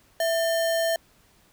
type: tone with sample-and-hold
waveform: sine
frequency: 661 Hz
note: E5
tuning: 5 cents sharp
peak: -21 dBFS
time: 0.2-0.96 s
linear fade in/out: 2 ms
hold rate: 2450 Hz
effects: pink hiss -60 dBFS RMS until 1.52 s